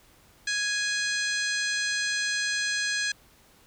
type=harmonic tone with a mistuned harmonic; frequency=830.6 Hz; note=G#5; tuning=in tune; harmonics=2 / 3 / 4 / 5 / 6 / 7 / 8 / 9 / 10; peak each=-28 / -35 / -37 / -33 / -39 / -36 / -42 / -41 / -43 dBFS; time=0.47-3.12 s; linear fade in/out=5 ms; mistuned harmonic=7; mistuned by=+79 cents; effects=pink hiss -58 dBFS RMS until 3.66 s